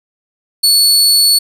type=tone; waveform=sawtooth; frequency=4424 Hz; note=C#8; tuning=4 cents flat; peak=-4 dBFS; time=0.63-1.39 s; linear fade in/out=10 ms; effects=resampled to 32000 Hz + 7-bit